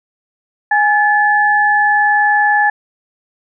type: tone pair together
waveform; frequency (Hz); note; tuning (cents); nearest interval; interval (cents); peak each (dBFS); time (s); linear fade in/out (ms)
sine; 830 / 1729.5; G#5 / A6; -1 / -30; octave + minor second; 1271; -12; 0.71-2.7; 5
effects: none